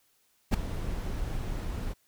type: noise with ADSR envelope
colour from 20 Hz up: brown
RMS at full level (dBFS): -17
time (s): 0.51-1.94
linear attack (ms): 31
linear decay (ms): 6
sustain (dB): -16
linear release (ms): 19
effects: white hiss -69 dBFS RMS until 2.07 s